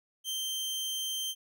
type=tone; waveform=sawtooth; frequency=3136 Hz; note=G7; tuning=in tune; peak=-29 dBFS; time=0.24-1.35 s; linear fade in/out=50 ms; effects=none